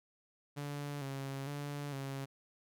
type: tone with vibrato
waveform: sawtooth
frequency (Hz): 140.4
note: C#3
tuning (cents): +22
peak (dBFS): -35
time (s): 0.56-2.26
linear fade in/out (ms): 20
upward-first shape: square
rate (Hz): 1.1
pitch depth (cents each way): 46
effects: none